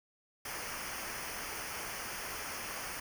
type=noise with comb filter; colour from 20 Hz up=pink; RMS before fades=-41 dBFS; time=0.45-3 s; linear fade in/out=5 ms; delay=0.26 ms; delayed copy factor=-0.75; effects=none